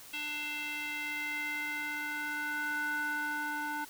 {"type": "tone with band-pass filter sweep", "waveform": "square", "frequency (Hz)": 297.1, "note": "D4", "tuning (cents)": 20, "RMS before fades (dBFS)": -36, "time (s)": [0.13, 3.85], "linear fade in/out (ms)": 10, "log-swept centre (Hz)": [2800, 1200], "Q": 4.3, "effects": ["white hiss -51 dBFS RMS until 3.89 s"]}